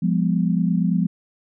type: chord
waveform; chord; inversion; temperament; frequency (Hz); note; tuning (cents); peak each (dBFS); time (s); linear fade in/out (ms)
sine; F diminished; none; equal with one note detuned; 174.61 / 203.4 / 246.9; F3 / Ab3 / Cb4; 0 / -36 / 0; -19 / -22 / -25; 0.02-1.07; 10
effects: none